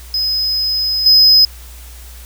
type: tone with level steps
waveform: triangle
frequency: 5060 Hz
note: D#8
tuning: 28 cents sharp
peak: -13 / -4 dBFS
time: 0.14-1.45 s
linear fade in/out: 2 ms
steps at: 1.06 s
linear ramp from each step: 2 ms
effects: added 60 Hz sine -33 dBFS peak until 2.25 s + white hiss -40 dBFS RMS until 2.25 s